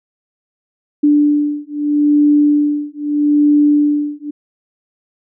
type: beating tone pair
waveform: sine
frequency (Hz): 293.7 / 294.49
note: D4 / D4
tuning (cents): 0 / +5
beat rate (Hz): 0.79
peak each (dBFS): -13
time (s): 1.03-4.31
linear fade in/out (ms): 10
effects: none